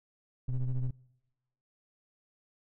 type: ring-modulated tone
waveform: triangle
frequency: 66.5 Hz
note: C2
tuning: 29 cents sharp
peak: -23 dBFS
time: 0.48-0.91 s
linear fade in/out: 10 ms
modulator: 59.7 Hz
effects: noise-tail reverb RT60 1.0 s tail -25 dB re dry